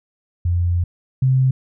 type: tone pair in turn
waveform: sine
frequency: 87.31 / 130.82 Hz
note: F2 / C3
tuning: 0 / 0 cents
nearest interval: perfect fifth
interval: 700 cents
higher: second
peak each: -15 / -12 dBFS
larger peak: second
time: 0.45-0.84 / 1.22-1.51 s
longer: first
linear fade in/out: 5 ms
effects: none